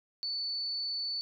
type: tone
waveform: sine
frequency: 4482 Hz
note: C#8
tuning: 18 cents sharp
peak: -32 dBFS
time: 0.23-1.21 s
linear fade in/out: 0 ms
effects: none